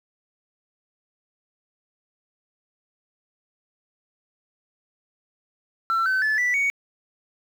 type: tone with pitch steps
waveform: sine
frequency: 1345 / 1527.3 / 1734.2 / 1969.2 / 2236 Hz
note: E6 / G6 / A6 / B6 / C#7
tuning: +34 / -46 / -26 / -6 / +14 cents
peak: -17 dBFS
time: 5.9-6.7 s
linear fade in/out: 0 ms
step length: 160 ms
effects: tanh soft clip ceiling -18 dBFS + 8-bit